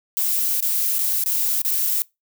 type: noise with dropouts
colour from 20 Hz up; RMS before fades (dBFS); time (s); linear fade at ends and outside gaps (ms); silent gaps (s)
violet; -21; 0.17-2.02; 0; 0.604-0.625 / 0.984-0.99 / 1.238-1.26 / 1.617-1.649
effects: noise-tail reverb RT60 0.2 s tail -23 dB re dry